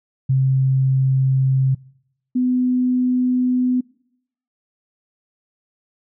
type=tone pair in turn; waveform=sine; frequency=132.7 / 251.3 Hz; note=C3 / B3; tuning=+25 / +30 cents; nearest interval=major seventh; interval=1105 cents; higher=second; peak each=-13 / -15 dBFS; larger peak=first; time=0.29-1.75 / 2.35-3.81 s; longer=neither; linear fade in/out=10 ms; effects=noise-tail reverb RT60 0.8 s tail -25 dB re dry